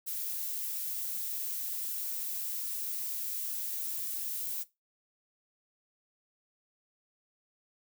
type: noise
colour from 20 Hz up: violet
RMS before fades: -36 dBFS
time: 0.06-4.64 s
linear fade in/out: 20 ms
effects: noise-tail reverb RT60 0.2 s tail -17 dB re dry